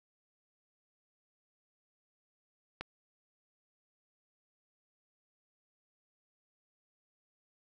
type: click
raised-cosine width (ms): 0.3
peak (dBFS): -22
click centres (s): 2.81
effects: none